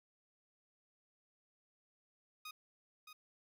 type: tone with echo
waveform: 15% pulse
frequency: 1244.5 Hz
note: D#6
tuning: in tune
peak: -40 dBFS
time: 2.45-2.51 s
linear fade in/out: 5 ms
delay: 620 ms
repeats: 1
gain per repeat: -7 dB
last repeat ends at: 3.13 s
effects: none